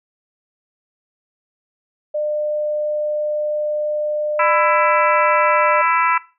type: tone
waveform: sine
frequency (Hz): 601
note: D5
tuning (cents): +40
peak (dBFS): -18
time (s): 2.14-5.82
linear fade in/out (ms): 10
type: harmonic tone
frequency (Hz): 332.3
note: E4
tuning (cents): +14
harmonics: 3 / 4 / 5 / 6 / 7 / 8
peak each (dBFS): -18 / -18 / -26 / -24 / -25 / -27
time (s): 4.39-6.18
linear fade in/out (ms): 5
effects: noise-tail reverb RT60 0.3 s tail -18 dB re dry